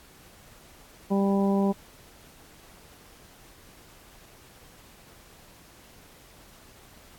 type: harmonic tone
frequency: 197.4 Hz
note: G3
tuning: 12 cents sharp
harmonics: 1 / 2 / 3 / 4 / 5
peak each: -22 / -28 / -32 / -34 / -36 dBFS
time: 1.1-1.73 s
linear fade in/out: 20 ms
effects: pink hiss -53 dBFS RMS until 7.18 s + AAC 64 kbps